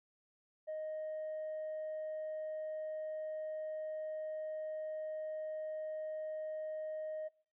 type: tone with hard clipping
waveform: triangle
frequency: 622.3 Hz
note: D#5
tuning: in tune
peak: -38 dBFS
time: 0.67-7.29 s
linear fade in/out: 20 ms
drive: 2 dB
effects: noise-tail reverb RT60 0.4 s tail -21 dB re dry + resampled to 8000 Hz